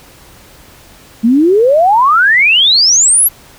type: exponential sweep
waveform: sine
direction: up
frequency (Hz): 217.1 to 11950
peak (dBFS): -5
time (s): 1.23-3.29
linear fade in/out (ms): 20
effects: pink hiss -40 dBFS RMS until 3.58 s